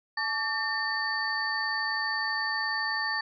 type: tone cluster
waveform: sine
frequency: 861 / 1150 / 1803 / 4539 Hz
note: A5 / D6 / A6 / C#8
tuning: -38 / -37 / +42 / +40 cents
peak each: -35 / -37 / -29 / -34 dBFS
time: 0.17-3.21 s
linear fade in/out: 5 ms
effects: none